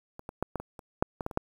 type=clicks; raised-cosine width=1 ms; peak=-28 / -24 / -14 / -17 / -25 / -29 / -9 / -19 / -17 / -27 / -12 dBFS; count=11; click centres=0.194 / 0.291 / 0.426 / 0.557 / 0.6 / 0.792 / 1.025 / 1.208 / 1.264 / 1.312 / 1.374 s; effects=8-bit